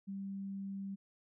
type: tone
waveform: sine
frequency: 196 Hz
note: G3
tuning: in tune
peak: -39 dBFS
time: 0.07-0.96 s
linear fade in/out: 20 ms
effects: none